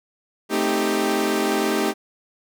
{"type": "chord", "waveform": "sawtooth", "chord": "A half-diminished seventh", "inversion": "none", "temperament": "equal with one note detuned", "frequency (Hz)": [220, 261.6, 311.1, 393.6], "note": ["A3", "C4", "Eb4", "G4"], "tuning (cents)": [0, 0, 0, 7], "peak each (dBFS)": [-22, -24, -21, -19], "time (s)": [0.49, 1.94], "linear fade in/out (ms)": 50, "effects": []}